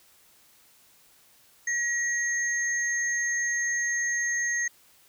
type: tone pair together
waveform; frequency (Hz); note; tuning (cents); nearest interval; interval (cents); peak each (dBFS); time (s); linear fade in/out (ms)
sine; 1905 / 6408; A#6 / G8; +37 / +37; octave + major sixth; 2100; -26 / -30; 1.67-4.68; 5
effects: white hiss -59 dBFS RMS until 5.08 s